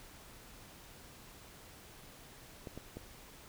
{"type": "clicks", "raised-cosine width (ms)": 2, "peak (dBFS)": -30, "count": 3, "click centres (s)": [2.672, 2.776, 2.97], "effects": ["pink hiss -55 dBFS RMS until 3.48 s"]}